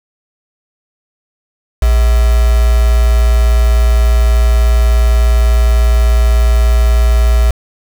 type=tone with quantisation; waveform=sine; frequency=58.27 Hz; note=A#1; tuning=in tune; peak=-6 dBFS; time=1.82-7.51 s; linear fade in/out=5 ms; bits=3; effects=none